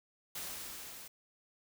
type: noise with level ramp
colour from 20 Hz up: white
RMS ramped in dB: -41 to -50 dBFS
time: 0.35-1.08 s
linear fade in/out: 5 ms
effects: none